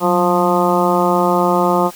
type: harmonic tone with a mistuned harmonic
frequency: 176.3 Hz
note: F3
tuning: 17 cents sharp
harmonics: 1 / 2 / 3 / 4 / 5 / 6 / 7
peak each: -19 / -18 / -19 / -20 / -19 / -21 / -21 dBFS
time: 0-1.91 s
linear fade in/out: 50 ms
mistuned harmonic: 1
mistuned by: +68 cents
effects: white hiss -38 dBFS RMS until 1.95 s